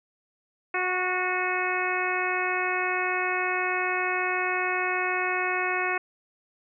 harmonic tone with a mistuned harmonic, 365.3 Hz, F#4, 22 cents flat, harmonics 1 / 2 / 3 / 4 / 5 / 6 / 7, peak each -32 / -32 / -32 / -32 / -32 / -32 / -32 dBFS, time 0.74-5.98 s, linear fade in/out 5 ms, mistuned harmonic 3, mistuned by +19 cents, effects none

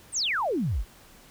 sine exponential sweep, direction down, 9397 to 36.71 Hz, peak -24 dBFS, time 0.12-0.85 s, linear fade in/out 50 ms, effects pink hiss -53 dBFS RMS until 1.3 s

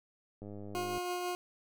click train, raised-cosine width 2 ms, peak -33 dBFS, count 58, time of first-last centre 0.42-0.979 s, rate 102 Hz
20% pulse tone with tremolo, 357.4 Hz, F4, 40 cents sharp, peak -28 dBFS, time 0.75-1.35 s, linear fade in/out 0 ms, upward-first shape triangle, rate 6.1 Hz, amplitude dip 30%
effects none

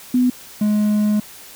sine / triangle tone pair in turn, 249.9 / 210.1 Hz, B3 / G#3, +21 / +20 cents, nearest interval minor third, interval 301 cents, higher first, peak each -12 dBFS, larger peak neither, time 0.14-0.3 / 0.61-1.2 s, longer second, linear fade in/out 5 ms, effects white hiss -40 dBFS RMS until 1.55 s

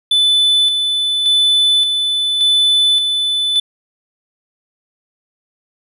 triangle tone with tremolo, 3500 Hz, A7, 10 cents flat, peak -8 dBFS, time 0.11-3.6 s, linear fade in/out 5 ms, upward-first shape square, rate 0.87 Hz, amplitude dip 40%, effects resampled to 32000 Hz

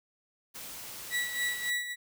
white noise, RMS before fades -43 dBFS, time 0.54-1.71 s, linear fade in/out 20 ms
35% pulse tone with tremolo, 1947 Hz, B6, 25 cents flat, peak -26 dBFS, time 1.1-1.96 s, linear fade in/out 50 ms, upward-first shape sine, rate 3.6 Hz, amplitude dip 65%
effects none

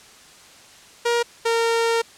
sawtooth tone pair in turn, 473 / 460.1 Hz, A#4 / A#4, +25 / -23 cents, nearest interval unison, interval 48 cents, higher first, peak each -14 dBFS, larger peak neither, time 1.05-1.23 / 1.45-2.02 s, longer second, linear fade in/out 10 ms, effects white hiss -47 dBFS RMS until 2.17 s + low-pass 8000 Hz 12 dB/octave

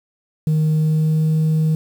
sine tone with pitch glide, 155.56 to 157.28 Hz, D#3 to D#3, 0 to +19 cents, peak -11 dBFS, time 0.47-1.75 s, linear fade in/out 2 ms, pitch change +19 cents, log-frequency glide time 0.73-1.34 s, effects tanh soft clip ceiling -13 dBFS + 7-bit

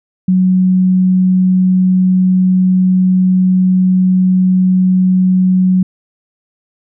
sine tone, 185 Hz, F#3, in tune, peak -7 dBFS, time 0.28-5.83 s, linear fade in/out 5 ms, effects none

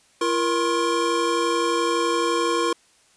square tone cluster, 340.1 / 471.7 / 1072 Hz, F4 / A#4 / C6, -46 / +20 / +42 cents, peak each -25 dBFS, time 0.21-2.73 s, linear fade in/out 5 ms, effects white hiss -58 dBFS RMS until 3.16 s + resampled to 22050 Hz

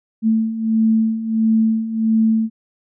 sine beating tone pair, 221 / 222.5 Hz, A3 / A3, +8 / +20 cents, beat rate 1.5 Hz, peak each -20 / -15 dBFS, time 0.22-2.5 s, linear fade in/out 50 ms, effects none

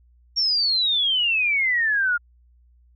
sine exponential sweep, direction down, 5588 to 1396.9 Hz, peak -18 dBFS, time 0.36-2.18 s, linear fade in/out 20 ms, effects added 60 Hz sine -53 dBFS peak until 2.95 s

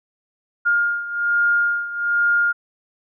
sine beating tone pair, 1413 / 1414.2 Hz, F6 / F6, +20 / +21 cents, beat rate 1.2 Hz, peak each -18 / -22 dBFS, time 0.65-2.53 s, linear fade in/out 20 ms, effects none

